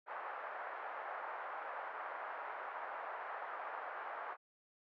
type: band-pass noise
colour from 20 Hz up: pink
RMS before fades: -45 dBFS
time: 0.06-4.37 s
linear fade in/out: 50 ms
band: 650 to 1600 Hz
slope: 24 dB/octave
effects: none